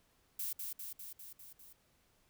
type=noise with echo; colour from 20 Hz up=violet; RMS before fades=-39 dBFS; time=0.39-0.53 s; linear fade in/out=5 ms; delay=200 ms; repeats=6; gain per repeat=-3 dB; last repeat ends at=1.73 s; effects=pink hiss -72 dBFS RMS until 2.29 s